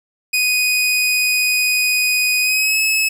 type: tone with pitch glide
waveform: sawtooth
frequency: 2489 to 2586 Hz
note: D#7 to E7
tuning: 0 to -34 cents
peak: -11 dBFS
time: 0.33-3.09 s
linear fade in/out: 10 ms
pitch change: +66 cents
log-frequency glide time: 2.41-2.78 s
effects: 8-bit